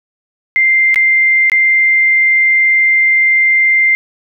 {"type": "tone with dropouts", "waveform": "sine", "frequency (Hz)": 2093, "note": "C7", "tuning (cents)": 0, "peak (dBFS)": -7, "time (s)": [0.56, 3.95], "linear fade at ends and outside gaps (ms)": 0, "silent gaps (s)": [[0.944, 0.959], [1.498, 1.518]], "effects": []}